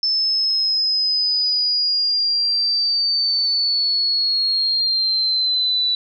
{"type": "linear sweep", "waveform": "sine", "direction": "down", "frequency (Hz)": [5274, 3951], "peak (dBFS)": -16, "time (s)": [0.03, 5.95], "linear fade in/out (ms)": 2, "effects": []}